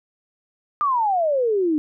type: exponential sweep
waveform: sine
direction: down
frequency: 1220 to 293.7 Hz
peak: -17 dBFS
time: 0.81-1.78 s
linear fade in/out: 0 ms
effects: none